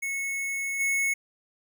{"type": "tone with level steps", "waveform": "square", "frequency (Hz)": 2196, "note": "C#7", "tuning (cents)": -17, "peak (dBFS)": [-29, -24], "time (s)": [0.02, 1.14], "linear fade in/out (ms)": 10, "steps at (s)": 0.79, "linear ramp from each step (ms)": 20, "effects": []}